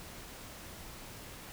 silence, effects pink hiss -48 dBFS RMS until 1.52 s

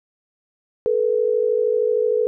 sine tone pair together, 433.7 / 486.8 Hz, A4 / B4, -25 / -25 cents, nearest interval major second, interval 200 cents, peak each -19 / -19 dBFS, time 0.86-2.27 s, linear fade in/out 0 ms, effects none

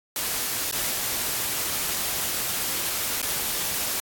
white noise with dropouts, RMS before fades -27 dBFS, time 0.16-4 s, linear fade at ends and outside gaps 1 ms, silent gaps 0.713-0.726 / 3.217-3.227 s, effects AAC 64 kbps

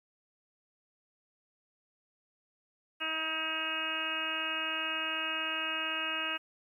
harmonic tone, 317.8 Hz, D#4, 37 cents sharp, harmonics 1 / 2 / 3 / 4 / 5 / 6 / 7 / 8 / 9, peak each -46 / -45 / -46 / -40 / -39 / -46 / -46 / -37 / -36 dBFS, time 3-6.38 s, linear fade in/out 20 ms, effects 11-bit

